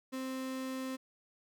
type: tone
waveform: 35% pulse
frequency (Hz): 261.6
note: C4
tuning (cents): 0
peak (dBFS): -35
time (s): 0.12-0.97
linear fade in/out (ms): 20
effects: none